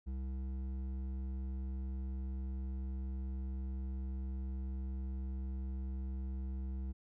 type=tone with hard clipping; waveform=sine; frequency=65.41 Hz; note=C2; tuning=in tune; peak=-39 dBFS; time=0.06-6.93 s; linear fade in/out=20 ms; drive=9 dB; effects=none